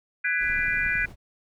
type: chord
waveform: sine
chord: G# half-diminished seventh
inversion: third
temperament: just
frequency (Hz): 1495.1 / 1661.2 / 1993.5 / 2392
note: F#6 / G#6 / B6 / D7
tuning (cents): +18 / 0 / +16 / +31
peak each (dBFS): -28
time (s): 0.24-1.06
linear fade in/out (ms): 10
type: noise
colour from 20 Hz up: brown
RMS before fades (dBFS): -39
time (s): 0.38-1.16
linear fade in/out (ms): 50
type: click train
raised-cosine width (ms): 5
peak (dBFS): -30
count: 7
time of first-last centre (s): 0.5-1.045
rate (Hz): 11
effects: none